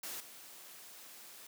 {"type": "noise with level steps", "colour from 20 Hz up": "white", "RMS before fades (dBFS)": [-43, -53], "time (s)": [0.03, 1.47], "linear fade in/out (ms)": 5, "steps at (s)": 0.2, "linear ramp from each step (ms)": 5, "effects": ["high-pass 200 Hz 12 dB/octave"]}